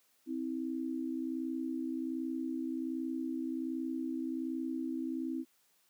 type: tone pair together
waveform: sine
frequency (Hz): 261.6 / 322.9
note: C4 / E4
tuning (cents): 0 / -36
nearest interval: major third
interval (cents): 364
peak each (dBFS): -36 / -37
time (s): 0.26-5.45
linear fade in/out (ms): 50
effects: white hiss -71 dBFS RMS until 5.89 s + high-pass 150 Hz 12 dB/octave